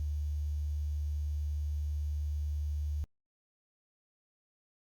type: tone with quantisation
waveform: sine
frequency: 74.2 Hz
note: D2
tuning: 18 cents sharp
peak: -31 dBFS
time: 0-3.04 s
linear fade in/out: 0 ms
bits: 10
effects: Opus 48 kbps